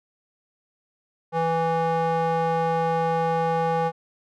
square tone with band-pass filter, 164.81 Hz, E3, in tune, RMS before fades -23 dBFS, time 1.32-3.92 s, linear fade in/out 50 ms, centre 730 Hz, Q 2.3, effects none

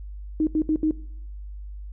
sine tone bursts at uneven times, 311.1 Hz, D#4, in tune, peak -18 dBFS, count 4, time 0.4-0.47 / 0.55-0.62 / 0.69-0.76 / 0.83-0.91 s, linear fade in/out 2 ms, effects noise-tail reverb RT60 0.8 s tail -22 dB re dry + added 50 Hz sine -34 dBFS peak until 1.92 s

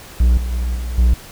triangle tone with level steps, 60.3 Hz, B1, 41 cents flat, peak -7 / -17 / -15 / -19 / -7 dBFS, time 0.2-1.14 s, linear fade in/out 5 ms, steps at 0.37 / 0.52 / 0.75 / 0.98 s, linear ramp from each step 5 ms, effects pink hiss -38 dBFS RMS until 1.31 s

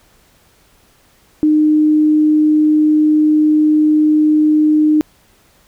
sine tone, 305.5 Hz, D#4, 32 cents flat, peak -8 dBFS, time 1.43-5.01 s, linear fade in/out 0 ms, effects pink hiss -52 dBFS RMS until 5.67 s

